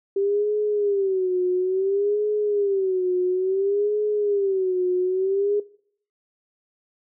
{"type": "tone with vibrato", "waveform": "sine", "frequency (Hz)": 390.9, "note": "G4", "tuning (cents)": -5, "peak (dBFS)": -19, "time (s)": [0.16, 5.6], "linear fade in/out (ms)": 5, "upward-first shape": "sine", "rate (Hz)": 0.58, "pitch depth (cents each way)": 130, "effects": ["noise-tail reverb RT60 0.6 s tail -20 dB re dry"]}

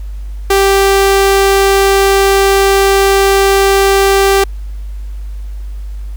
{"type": "tone", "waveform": "sawtooth", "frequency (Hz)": 392, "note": "G4", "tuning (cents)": 0, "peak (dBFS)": -3, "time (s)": [0.5, 4.44], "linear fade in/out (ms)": 5, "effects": ["added 50 Hz sine -20 dBFS peak until 6.16 s", "pink hiss -47 dBFS RMS until 6.16 s"]}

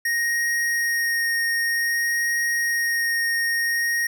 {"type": "tone with vibrato", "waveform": "square", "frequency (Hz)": 1864.7, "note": "A#6", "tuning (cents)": 0, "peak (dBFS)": -21, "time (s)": [0.05, 4.07], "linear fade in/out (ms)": 5, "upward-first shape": "sine", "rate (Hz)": 0.53, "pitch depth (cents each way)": 9, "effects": []}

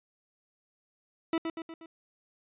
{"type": "tone with echo", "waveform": "40% pulse", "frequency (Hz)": 327.6, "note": "E4", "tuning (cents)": -11, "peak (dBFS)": -25, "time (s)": [1.33, 1.38], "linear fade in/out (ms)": 2, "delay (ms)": 120, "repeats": 4, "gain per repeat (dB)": -5, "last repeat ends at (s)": 1.86, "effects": ["resampled to 8000 Hz"]}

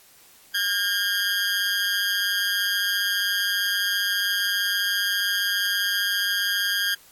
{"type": "tone with amplitude modulation", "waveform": "20% pulse", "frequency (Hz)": 1617, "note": "G#6", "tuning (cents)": -47, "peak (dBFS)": -14, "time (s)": [0.54, 6.95], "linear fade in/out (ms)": 10, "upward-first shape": "sine", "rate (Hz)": 194, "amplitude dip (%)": 65, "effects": ["white hiss -53 dBFS RMS until 7.11 s", "AAC 64 kbps"]}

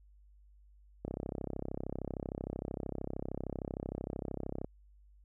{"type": "click train", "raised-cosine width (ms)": 2, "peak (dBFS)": -24, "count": 120, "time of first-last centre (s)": [1.05, 4.645], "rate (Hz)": 33.1, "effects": ["added 50 Hz sine -58 dBFS peak until 5.24 s"]}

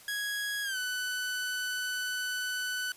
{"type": "tone with pitch glide", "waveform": "sawtooth", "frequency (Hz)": [1661.2, 1497.2], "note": ["G#6", "F#6"], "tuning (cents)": [0, 20], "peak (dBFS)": -28, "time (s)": [0.08, 2.92], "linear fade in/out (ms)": 2, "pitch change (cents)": -180, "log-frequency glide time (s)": [0.63, 0.78], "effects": ["white hiss -54 dBFS RMS until 2.96 s", "resampled to 32000 Hz"]}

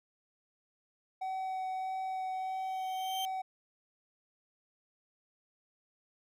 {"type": "tone with vibrato", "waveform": "triangle", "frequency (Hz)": 755, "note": "F#5", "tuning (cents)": 35, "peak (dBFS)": -32, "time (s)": [1.21, 3.42], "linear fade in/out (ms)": 10, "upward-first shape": "sine", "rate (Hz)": 1.6, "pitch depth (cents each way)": 8}
{"type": "tone with exponential growth", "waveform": "40% pulse", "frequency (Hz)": 3136, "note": "G7", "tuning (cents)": 0, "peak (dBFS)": -34, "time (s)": [2.33, 3.25], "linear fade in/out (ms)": 0, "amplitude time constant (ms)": 200}
{"effects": []}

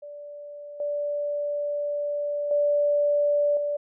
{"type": "tone with level steps", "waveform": "sine", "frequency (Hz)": 583, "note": "D5", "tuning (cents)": -13, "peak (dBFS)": [-37, -25, -19, -24], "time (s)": [0.02, 3.77], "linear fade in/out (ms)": 10, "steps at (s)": [0.8, 2.51, 3.57], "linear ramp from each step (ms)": 2, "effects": []}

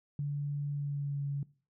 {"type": "tone with pitch glide", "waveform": "sine", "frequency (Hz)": [144.1, 141.3], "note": ["D3", "C#3"], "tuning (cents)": [-33, 34], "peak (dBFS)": -31, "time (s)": [0.19, 1.43], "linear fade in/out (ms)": 2, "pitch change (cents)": -33, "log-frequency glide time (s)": [0.71, 1.24], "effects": ["noise-tail reverb RT60 0.4 s tail -21 dB re dry"]}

